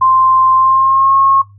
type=tone with pitch glide; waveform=sine; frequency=1046.5 to 1085.9 Hz; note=C6 to C#6; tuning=0 to -36 cents; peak=-7 dBFS; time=0.01-1.42 s; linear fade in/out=10 ms; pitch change=+64 cents; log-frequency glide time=0.55-1.15 s; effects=noise-tail reverb RT60 0.2 s tail -17 dB re dry + added 100 Hz sine -38 dBFS peak until 1.58 s